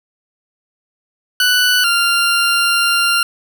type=tone pair in turn; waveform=20% pulse; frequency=1486 / 1390.7 Hz; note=F#6 / F6; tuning=+7 / -8 cents; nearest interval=minor second; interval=115 cents; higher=first; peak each=-6 / -7 dBFS; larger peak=first; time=1.4-1.84 / 1.84-3.23 s; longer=second; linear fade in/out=2 ms; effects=none